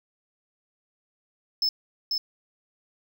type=tone with echo; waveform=triangle; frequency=5240 Hz; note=E8; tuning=11 cents flat; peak=-20 dBFS; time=1.62-1.69 s; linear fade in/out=2 ms; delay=490 ms; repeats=1; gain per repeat=-3 dB; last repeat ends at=2.18 s; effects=none